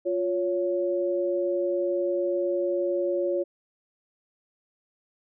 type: tone pair together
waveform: sine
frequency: 352.1 / 559 Hz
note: F4 / C#5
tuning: +14 / +14 cents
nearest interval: minor sixth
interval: 800 cents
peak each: -26 dBFS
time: 0.05-3.44 s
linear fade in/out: 20 ms
effects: none